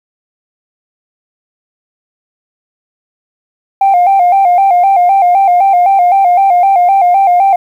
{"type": "tone with vibrato", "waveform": "sine", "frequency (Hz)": 746, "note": "F#5", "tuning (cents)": 14, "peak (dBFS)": -3, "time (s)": [3.81, 7.56], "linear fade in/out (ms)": 5, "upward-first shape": "square", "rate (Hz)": 3.9, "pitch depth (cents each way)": 87, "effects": ["tanh soft clip ceiling -2 dBFS", "7-bit"]}